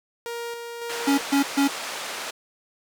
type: tone with tremolo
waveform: sawtooth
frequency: 470 Hz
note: A#4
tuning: 14 cents sharp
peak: -26 dBFS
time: 0.26-1.21 s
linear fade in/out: 0 ms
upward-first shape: square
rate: 1.8 Hz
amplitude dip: 35%
type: band-pass noise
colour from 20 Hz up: pink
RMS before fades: -33 dBFS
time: 0.89-2.31 s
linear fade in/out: 10 ms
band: 600 to 8400 Hz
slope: 12 dB/octave
type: tone bursts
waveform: square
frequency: 279.1 Hz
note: C#4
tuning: 12 cents sharp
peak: -18 dBFS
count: 3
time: 1.07-1.68 s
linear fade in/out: 10 ms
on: 110 ms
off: 140 ms
effects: none